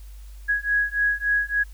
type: beating tone pair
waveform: sine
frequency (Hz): 1661.2 / 1664.7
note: G#6 / G#6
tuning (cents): 0 / +4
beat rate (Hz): 3.5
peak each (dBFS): -23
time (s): 0.48-1.64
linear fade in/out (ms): 20
effects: added 50 Hz sine -38 dBFS peak until 1.73 s + white hiss -56 dBFS RMS until 1.73 s